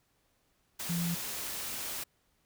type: tone in noise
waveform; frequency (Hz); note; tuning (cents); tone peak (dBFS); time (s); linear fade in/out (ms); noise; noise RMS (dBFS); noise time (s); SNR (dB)
sine; 171; F3; -36; -30; 0.89-1.15; 10; white; -38; 0.79-2.04; +5
effects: pink hiss -73 dBFS RMS until 2.45 s